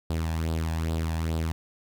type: tone with flanger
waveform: sawtooth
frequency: 81 Hz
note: E2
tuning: 30 cents flat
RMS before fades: -28 dBFS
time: 0.1-1.52 s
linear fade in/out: 0 ms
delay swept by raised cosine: 0.23 to 1.2 ms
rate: 2.4 Hz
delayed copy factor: +0.6
effects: none